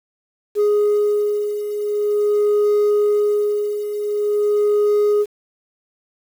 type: beating tone pair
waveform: sine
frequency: 415.3 / 415.75 Hz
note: G#4 / G#4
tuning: 0 / +2 cents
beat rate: 0.45 Hz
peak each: -19 / -14 dBFS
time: 0.55-5.26 s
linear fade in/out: 50 ms
effects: tanh soft clip ceiling -12 dBFS + 7-bit